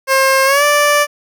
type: tone with pitch glide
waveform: 15% pulse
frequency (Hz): 534 to 585.7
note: C5 to D5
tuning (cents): +35 to -5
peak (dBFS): -3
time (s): 0.07-1.07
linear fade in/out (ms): 50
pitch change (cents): +160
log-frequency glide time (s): 0.45-0.64
effects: none